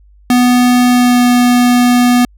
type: tone with pitch glide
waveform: square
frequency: 246.9 to 245.1 Hz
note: B3 to B3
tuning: 0 to -13 cents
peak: -7 dBFS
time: 0.3-2.25 s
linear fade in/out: 2 ms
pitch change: -13 cents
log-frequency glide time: 0.89-1.23 s
effects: added 50 Hz sine -41 dBFS peak until 2.37 s